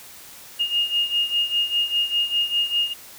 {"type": "beating tone pair", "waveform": "sine", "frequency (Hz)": [2842, 2847], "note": ["F7", "F7"], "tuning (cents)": [30, 33], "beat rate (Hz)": 5, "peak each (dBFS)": [-21, -25], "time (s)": [0.59, 2.94], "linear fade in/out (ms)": 20, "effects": ["white hiss -43 dBFS RMS until 3.18 s"]}